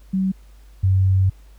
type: tone pair in turn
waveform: sine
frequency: 190 / 95 Hz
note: F#3 / F#2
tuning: +46 / +46 cents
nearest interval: octave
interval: 1200 cents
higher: first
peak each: -17 / -13 dBFS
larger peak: second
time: 0.13-0.32 / 0.83-1.3 s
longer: second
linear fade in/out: 10 ms
effects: added 50 Hz sine -43 dBFS peak until 1.58 s + pink hiss -58 dBFS RMS until 1.58 s